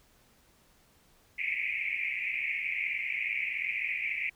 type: band-pass noise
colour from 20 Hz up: pink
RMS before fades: -33 dBFS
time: 1.38-4.3 s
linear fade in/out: 10 ms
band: 2100 to 2500 Hz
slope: 96 dB/octave
effects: pink hiss -64 dBFS RMS until 4.35 s